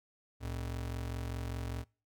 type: ring-modulated tone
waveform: square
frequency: 87.31 Hz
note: F2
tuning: in tune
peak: -34 dBFS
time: 0.4-1.85 s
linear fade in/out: 50 ms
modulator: 22.5 Hz
effects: noise-tail reverb RT60 0.4 s tail -26 dB re dry